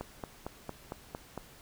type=click train; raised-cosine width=1 ms; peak=-23 dBFS; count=7; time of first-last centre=0.01-1.377 s; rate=4.39 Hz; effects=pink hiss -55 dBFS RMS until 1.61 s